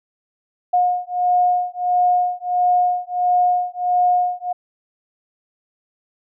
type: beating tone pair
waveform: sine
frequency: 718 / 719.5 Hz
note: F5 / F#5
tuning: +48 / -49 cents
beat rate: 1.5 Hz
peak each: -18 dBFS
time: 0.73-4.53 s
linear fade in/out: 10 ms
effects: none